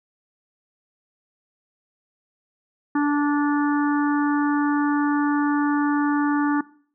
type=harmonic tone; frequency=291.4 Hz; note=D4; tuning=13 cents flat; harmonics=1 / 3 / 4 / 5 / 6; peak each=-18 / -28 / -30 / -32 / -34 dBFS; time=2.95-6.61 s; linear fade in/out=5 ms; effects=noise-tail reverb RT60 0.5 s tail -20 dB re dry